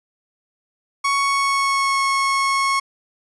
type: tone with pitch glide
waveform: 30% pulse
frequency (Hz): 1112 to 1094.8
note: C#6 to C#6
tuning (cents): +5 to -22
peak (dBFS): -14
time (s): 1.04-2.8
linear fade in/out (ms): 10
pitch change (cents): -27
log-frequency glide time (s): 1.16-2.01
effects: resampled to 22050 Hz